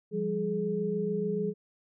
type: tone cluster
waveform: sine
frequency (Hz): 171.9 / 198.8 / 422.9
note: F3 / G3 / G#4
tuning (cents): -27 / +25 / +31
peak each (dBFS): -34 / -33 / -30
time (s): 0.11-1.54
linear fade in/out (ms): 50
effects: none